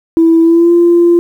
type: tone with pitch glide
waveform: sine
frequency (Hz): 329 to 344.2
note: E4 to F4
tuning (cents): -3 to -25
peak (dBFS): -3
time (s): 0.17-1.19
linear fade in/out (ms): 0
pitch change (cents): +78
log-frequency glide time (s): 0.42-0.72
effects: tanh soft clip ceiling 0 dBFS + 7-bit